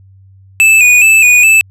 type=tone with vibrato; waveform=square; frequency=2546 Hz; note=D#7; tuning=39 cents sharp; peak=-4 dBFS; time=0.6-1.61 s; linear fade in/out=0 ms; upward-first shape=square; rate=2.4 Hz; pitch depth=56 cents each way; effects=added 96 Hz sine -38 dBFS peak until 1.7 s + low-pass 12000 Hz 12 dB/octave